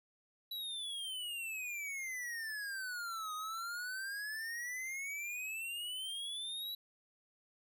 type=exponential two-way sweep; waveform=square; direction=down then up; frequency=3951 to 1240 to 3951 Hz; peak=-40 dBFS; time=0.51-6.75 s; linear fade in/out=5 ms; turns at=3.34 s; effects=none